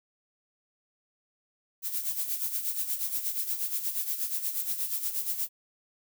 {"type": "noise with tremolo", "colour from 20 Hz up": "violet", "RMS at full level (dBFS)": -29, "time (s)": [1.82, 5.49], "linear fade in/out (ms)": 50, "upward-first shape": "sine", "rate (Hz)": 8.4, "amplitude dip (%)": 65, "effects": []}